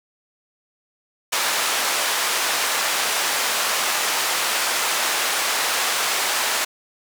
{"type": "band-pass noise", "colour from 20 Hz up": "pink", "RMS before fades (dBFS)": -22, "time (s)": [1.32, 6.65], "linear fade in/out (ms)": 10, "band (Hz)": [810, 12000], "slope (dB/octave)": 12, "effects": []}